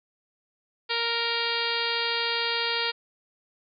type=harmonic tone; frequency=466.2 Hz; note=A#4; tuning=in tune; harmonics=1 / 2 / 3 / 4 / 5 / 6 / 7 / 8 / 9 / 10; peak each=-34 / -34 / -34 / -34 / -34 / -34 / -34 / -34 / -34 / -34 dBFS; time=0.89-2.92 s; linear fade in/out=20 ms; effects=none